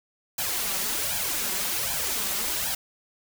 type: noise with flanger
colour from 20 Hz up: white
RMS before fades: -28 dBFS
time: 0.38-2.75 s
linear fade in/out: 5 ms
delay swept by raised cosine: 1.2 to 5.3 ms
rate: 1.3 Hz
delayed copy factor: +0.8
effects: none